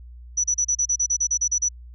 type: tone bursts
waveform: sine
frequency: 5920 Hz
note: F#8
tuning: in tune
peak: -18 dBFS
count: 13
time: 0.37-1.688 s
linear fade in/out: 10 ms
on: 70 ms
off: 34 ms
effects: added 60 Hz sine -39 dBFS peak until 1.94 s

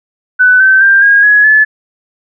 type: tone with pitch steps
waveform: sine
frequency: 1499 / 1542 / 1586.3 / 1631.8 / 1678.7 / 1726.9 Hz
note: F#6 / G6 / G6 / G#6 / G#6 / A6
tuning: +22 / -29 / +20 / -31 / +18 / -33 cents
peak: -3 dBFS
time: 0.39-1.65 s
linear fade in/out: 20 ms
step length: 210 ms
effects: none

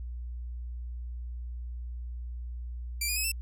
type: tone with pitch steps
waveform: 10% pulse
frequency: 2349 / 2450 / 2556 / 2666 Hz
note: D7 / D#7 / D#7 / E7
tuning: 0 / -27 / +46 / +19 cents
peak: -20 dBFS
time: 3.01-3.318 s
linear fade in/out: 5 ms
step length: 77 ms
effects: added 60 Hz sine -35 dBFS peak until 3.41 s

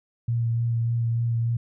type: tone with vibrato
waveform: sine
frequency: 116.6 Hz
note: A#2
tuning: 1 cent sharp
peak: -21 dBFS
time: 0.28-1.57 s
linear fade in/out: 5 ms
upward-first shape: sine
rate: 3.4 Hz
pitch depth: 16 cents each way
effects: none

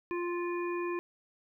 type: harmonic tone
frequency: 349.2 Hz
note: F4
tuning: in tune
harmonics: 1 / 3 / 5 / 7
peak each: -32 / -39 / -46 / -44 dBFS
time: 0.11-0.99 s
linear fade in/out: 0 ms
effects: 12-bit

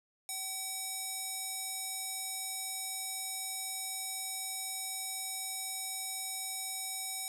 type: tone with band-pass filter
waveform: square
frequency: 762 Hz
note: G5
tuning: 49 cents flat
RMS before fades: -39 dBFS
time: 0.29-7.28 s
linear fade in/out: 0 ms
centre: 9200 Hz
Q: 1.7
effects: none

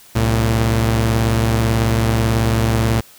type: tone pair together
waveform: sawtooth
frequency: 65.6 / 112.93 Hz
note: C2 / A2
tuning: +5 / +46 cents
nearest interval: major sixth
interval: 941 cents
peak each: -16 / -11 dBFS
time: 0.15-3.01 s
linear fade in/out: 10 ms
effects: white hiss -45 dBFS RMS until 3.18 s

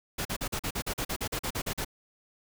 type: noise bursts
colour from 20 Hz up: pink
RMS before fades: -32 dBFS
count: 15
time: 0.18-1.848 s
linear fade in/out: 10 ms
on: 72 ms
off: 42 ms
effects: none

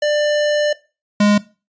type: tone pair in turn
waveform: square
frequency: 594 / 206.7 Hz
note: D5 / G#3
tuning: +20 / -8 cents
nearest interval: octave + tritone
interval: 1828 cents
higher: first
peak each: -15 / -11 dBFS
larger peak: second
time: 0.02-0.73 / 1.2-1.38 s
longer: first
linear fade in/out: 5 ms
effects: noise-tail reverb RT60 0.3 s tail -19 dB re dry + resampled to 16000 Hz

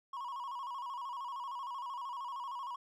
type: tone with vibrato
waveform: triangle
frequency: 1027 Hz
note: C6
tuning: 33 cents flat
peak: -37 dBFS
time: 0.13-2.76 s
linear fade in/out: 5 ms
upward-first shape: square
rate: 13 Hz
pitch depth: 100 cents each way
effects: none

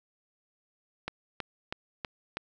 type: click train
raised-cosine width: 0.3 ms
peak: -17 dBFS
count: 5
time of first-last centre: 1.08-2.37 s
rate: 3.1 Hz
effects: none

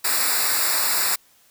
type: noise with comb filter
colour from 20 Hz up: white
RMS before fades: -21 dBFS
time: 0.04-1.16 s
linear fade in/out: 10 ms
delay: 0.32 ms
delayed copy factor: -1
effects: white hiss -57 dBFS RMS until 1.5 s

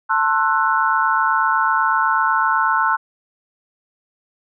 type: chord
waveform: sine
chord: F# half-diminished seventh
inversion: first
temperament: just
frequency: 888 / 1065.6 / 1332 / 1480 Hz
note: A5 / C6 / E6 / F#6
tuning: +16 / +31 / +18 / 0 cents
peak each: -20 dBFS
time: 0.09-2.97 s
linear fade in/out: 20 ms
effects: none

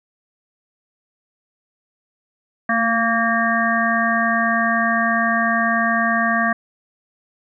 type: harmonic tone with a mistuned harmonic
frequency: 229.8 Hz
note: A#3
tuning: 25 cents flat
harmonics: 1 / 3 / 5 / 7 / 8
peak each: -22 / -22 / -22 / -22 / -22 dBFS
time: 2.69-6.53 s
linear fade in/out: 5 ms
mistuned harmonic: 1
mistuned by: -25 cents
effects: none

